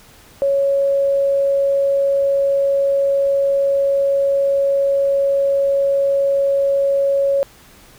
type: tone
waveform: sine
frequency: 554.4 Hz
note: C#5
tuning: in tune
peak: -13 dBFS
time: 0.42-7.43 s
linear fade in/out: 0 ms
effects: pink hiss -46 dBFS RMS until 7.98 s